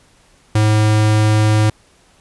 square tone, 107.4 Hz, A2, 41 cents flat, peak -11 dBFS, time 0.55-1.7 s, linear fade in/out 5 ms, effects pink hiss -52 dBFS RMS until 2.2 s + resampled to 24000 Hz

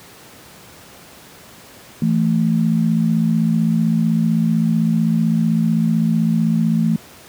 sine tone pair together, 166.46 / 222.2 Hz, E3 / A3, +17 / +17 cents, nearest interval perfect fourth, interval 500 cents, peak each -16 dBFS, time 2.02-6.96 s, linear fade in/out 2 ms, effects pink hiss -42 dBFS RMS until 7.28 s + high-pass 100 Hz 12 dB/octave

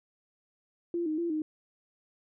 sine tone with pitch steps, 343.5 / 310.3 / 340.9 / 309.5 Hz, F4 / D#4 / F4 / D#4, -29 / -5 / -42 / -9 cents, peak -28 dBFS, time 0.94-1.42 s, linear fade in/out 2 ms, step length 120 ms, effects none

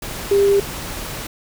sine tone in noise, 399.3 Hz, G4, 32 cents sharp, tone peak -11 dBFS, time 0.31-0.6 s, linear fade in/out 5 ms, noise pink, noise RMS -29 dBFS, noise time 0.02-1.27 s, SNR +15 dB, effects none

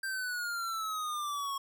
square exponential sweep, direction down, 1579 to 1092 Hz, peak -34 dBFS, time 0.03-1.58 s, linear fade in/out 5 ms, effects none

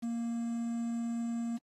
triangle tone with quantisation, 233.1 Hz, A#3, in tune, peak -30 dBFS, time 0.02-1.58 s, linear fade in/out 20 ms, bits 9, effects AAC 32 kbps

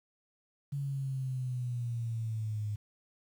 sine exponential sweep, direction down, 142.1 to 103.83 Hz, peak -32 dBFS, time 0.72-2.76 s, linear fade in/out 10 ms, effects 10-bit

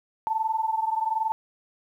sine tone pair together, 880 / 901.1 Hz, A5 / A5, 0 / +41 cents, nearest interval unison, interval 41 cents, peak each -25 / -28 dBFS, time 0.27-1.32 s, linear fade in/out 0 ms, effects 10-bit

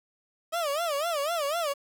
30% pulse tone with vibrato, 622.3 Hz, D#5, in tune, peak -24 dBFS, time 0.52-1.74 s, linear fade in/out 20 ms, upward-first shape sine, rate 4 Hz, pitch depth 190 cents each way, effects 9-bit

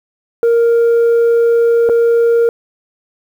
sine tone with dropouts, 466.2 Hz, A#4, in tune, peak -5 dBFS, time 0.43-2.49 s, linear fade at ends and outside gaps 1 ms, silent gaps 1.89-1.896 s, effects tanh soft clip ceiling -7 dBFS + 7-bit

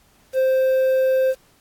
triangle tone with quantisation, 523.3 Hz, C5, in tune, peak -13 dBFS, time 0.33-1.35 s, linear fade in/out 50 ms, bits 7, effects pink hiss -57 dBFS RMS until 1.6 s + AAC 64 kbps

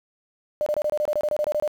sine tone bursts, 600 Hz, D5, 37 cents sharp, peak -20 dBFS, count 14, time 0.61-1.677 s, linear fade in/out 0 ms, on 53 ms, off 25 ms, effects 8-bit

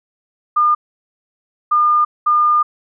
sine tone bursts at uneven times, 1210 Hz, D#6, 49 cents flat, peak -10 dBFS, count 3, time 0.56-0.75 / 1.71-2.05 / 2.26-2.63 s, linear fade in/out 10 ms, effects none

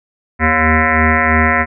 sine tone with frequency modulation, 1022 Hz, C6, 41 cents flat, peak -9 dBFS, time 0.39-1.66 s, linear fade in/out 50 ms, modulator 157 Hz, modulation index 7, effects none

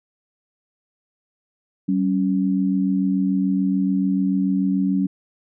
sine tone pair together, 191.1 / 278 Hz, G3 / C#4, -44 / +5 cents, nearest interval tritone, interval 649 cents, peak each -19 / -21 dBFS, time 1.88-5.07 s, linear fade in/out 10 ms, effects none

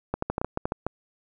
clicks, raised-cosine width 1 ms, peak -12 dBFS, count 10, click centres 0.14 / 0.224 / 0.3 / 0.381 / 0.415 / 0.446 / 0.574 / 0.655 / 0.721 / 0.866 s, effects none

